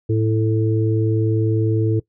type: harmonic tone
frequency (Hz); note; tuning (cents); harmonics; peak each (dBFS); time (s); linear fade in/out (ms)
110; A2; 0; 1 / 3 / 4; -17 / -22 / -23; 0.09-2; 10
effects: noise-tail reverb RT60 0.1 s tail -20 dB re dry